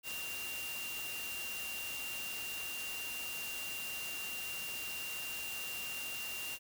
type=tone in noise; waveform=sine; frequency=2776 Hz; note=F7; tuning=11 cents flat; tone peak=-41 dBFS; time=0.03-6.59 s; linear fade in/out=50 ms; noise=white; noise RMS=-44 dBFS; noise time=0.03-6.59 s; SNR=0 dB; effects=none